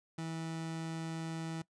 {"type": "tone", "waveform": "30% pulse", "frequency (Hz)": 162.8, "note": "E3", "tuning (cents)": -21, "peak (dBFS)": -35, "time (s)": [0.18, 1.62], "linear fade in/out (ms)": 5, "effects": ["noise-tail reverb RT60 0.1 s tail -20 dB re dry", "resampled to 22050 Hz"]}